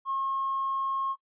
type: tone with hard clipping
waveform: sine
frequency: 1080 Hz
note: C#6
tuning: 45 cents flat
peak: -28 dBFS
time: 0.05-1.16 s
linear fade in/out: 50 ms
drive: 1 dB
effects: noise-tail reverb RT60 0.1 s tail -18 dB re dry + resampled to 8000 Hz